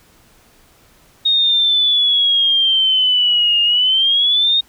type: exponential two-way sweep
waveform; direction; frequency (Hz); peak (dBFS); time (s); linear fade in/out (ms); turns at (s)
sine; down then up; 3729 to 2826 to 3727; -11; 1.25-4.61; 10; 3.62
effects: pink hiss -51 dBFS RMS until 4.68 s

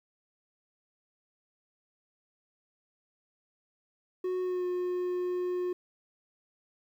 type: tone with pitch glide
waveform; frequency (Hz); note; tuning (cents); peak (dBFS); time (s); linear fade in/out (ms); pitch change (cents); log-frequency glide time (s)
triangle; 367.1 to 359.8; F#4 to F#4; -14 to -48; -27; 4.24-5.73; 5; -34; 4.41-4.66
effects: 11-bit

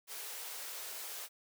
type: high-pass noise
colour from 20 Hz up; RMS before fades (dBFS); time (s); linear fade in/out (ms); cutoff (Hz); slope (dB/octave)
white; -44; 0.07-1.29; 50; 370; 48
effects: none

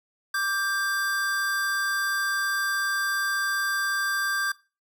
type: tone pair together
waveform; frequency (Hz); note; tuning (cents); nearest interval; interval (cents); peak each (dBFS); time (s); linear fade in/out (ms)
square; 1172 / 1584.3; D6 / G6; -4 / +18; perfect fourth; 522; -32 / -26; 0.34-4.52; 5
effects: noise-tail reverb RT60 0.3 s tail -20 dB re dry

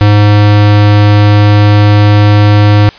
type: tone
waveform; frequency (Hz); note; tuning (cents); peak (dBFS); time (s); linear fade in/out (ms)
square; 103.83; G#2; 0; -3; 0.01-2.89; 0
effects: white hiss -33 dBFS RMS until 2.98 s + resampled to 11025 Hz

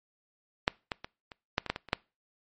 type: clicks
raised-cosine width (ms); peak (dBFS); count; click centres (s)
0.3; -6 / -15 / -22 / -28 / -9 / -20 / -11 / -19 / -29 / -8; 10; 0.679 / 0.918 / 1.045 / 1.318 / 1.581 / 1.663 / 1.7 / 1.761 / 1.887 / 1.931
effects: noise-tail reverb RT60 0.3 s tail -24 dB re dry + MP3 32 kbps

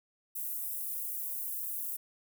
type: high-pass noise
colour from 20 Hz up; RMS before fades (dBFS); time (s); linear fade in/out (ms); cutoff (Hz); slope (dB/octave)
pink; -37; 0.35-1.97; 10; 12000; 24
effects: none

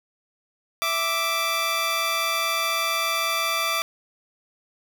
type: tone pair together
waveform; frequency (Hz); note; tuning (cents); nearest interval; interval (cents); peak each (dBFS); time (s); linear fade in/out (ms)
15% pulse; 659.3 / 1173.6; E5 / D6; 0 / -2; minor seventh; 998; -22 / -17; 0.82-3.82; 0
effects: none

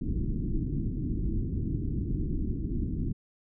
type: low-pass noise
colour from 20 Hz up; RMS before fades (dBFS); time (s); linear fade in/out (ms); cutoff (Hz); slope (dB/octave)
pink; -30; 0.01-3.13; 10; 340; 48
effects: none

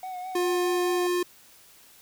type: tone with vibrato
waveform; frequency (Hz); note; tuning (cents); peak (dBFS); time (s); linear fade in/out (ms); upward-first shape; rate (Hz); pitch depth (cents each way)
triangle; 737; F#5; -7; -31; 0.03-1.07; 2; sine; 4.8; 35
type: tone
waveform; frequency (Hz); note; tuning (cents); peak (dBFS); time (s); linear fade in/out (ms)
square; 354.9; F4; +28; -24; 0.35-1.23; 5
effects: white hiss -54 dBFS RMS until 2.01 s

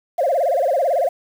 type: tone with vibrato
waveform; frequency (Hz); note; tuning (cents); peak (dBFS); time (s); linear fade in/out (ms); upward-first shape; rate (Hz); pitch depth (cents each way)
sine; 610; D#5; -34; -14; 0.18-1.09; 10; sine; 18; 270
effects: tanh soft clip ceiling -10 dBFS + 7-bit

